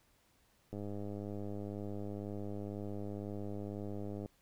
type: click train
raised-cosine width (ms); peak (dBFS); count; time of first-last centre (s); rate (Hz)
2; -30; 361; 0.73-4.259; 102
effects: pink hiss -71 dBFS RMS until 4.41 s